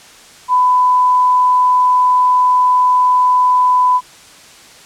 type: tone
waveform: sine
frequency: 1000 Hz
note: B5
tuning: 21 cents sharp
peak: -8 dBFS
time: 0.48-4.01 s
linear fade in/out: 50 ms
effects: white hiss -40 dBFS RMS until 4.85 s + low-pass 8000 Hz 12 dB/octave